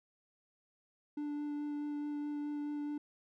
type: tone with vibrato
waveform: triangle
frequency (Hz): 293.7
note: D4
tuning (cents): 0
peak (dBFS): -34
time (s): 1.17-2.98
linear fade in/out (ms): 5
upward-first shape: sine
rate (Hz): 4.7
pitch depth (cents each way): 9
effects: none